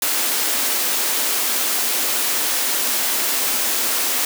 white high-pass noise, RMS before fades -20 dBFS, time 0.02-4.25 s, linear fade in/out 2 ms, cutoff 220 Hz, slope 96 dB/octave, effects none

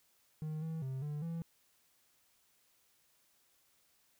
triangle tone with pitch steps, 155.1 / 161.1 / 132.1 / 148.2 / 166.3 Hz, D#3 / E3 / C3 / D3 / E3, -5 / -39 / +17 / +16 / +16 cents, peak -35 dBFS, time 0.42-1.42 s, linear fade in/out 0 ms, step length 200 ms, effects white hiss -72 dBFS RMS until 4.19 s

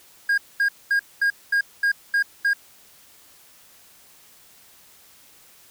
triangle tone bursts, 1625 Hz, G#6, 38 cents flat, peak -15 dBFS, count 8, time 0.29-2.534 s, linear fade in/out 5 ms, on 88 ms, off 220 ms, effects white hiss -52 dBFS RMS until 5.7 s

